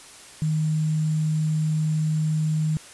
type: tone with sample-and-hold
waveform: sine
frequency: 155.56 Hz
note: D#3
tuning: in tune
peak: -20 dBFS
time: 0.42-2.77 s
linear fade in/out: 0 ms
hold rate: 7350 Hz
effects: white hiss -45 dBFS RMS until 2.93 s + resampled to 24000 Hz